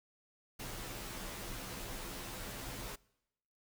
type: noise with comb filter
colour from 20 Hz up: pink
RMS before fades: -44 dBFS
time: 0.59-2.96 s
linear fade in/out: 10 ms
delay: 13 ms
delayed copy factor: -0.8
effects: noise-tail reverb RT60 0.9 s tail -24 dB re dry